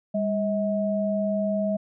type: tone pair together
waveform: sine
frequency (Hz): 201.4 / 638.7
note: G3 / D#5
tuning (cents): +47 / +45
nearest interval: octave + minor sixth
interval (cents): 1998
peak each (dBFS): -25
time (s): 0.14-1.77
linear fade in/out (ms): 10
effects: none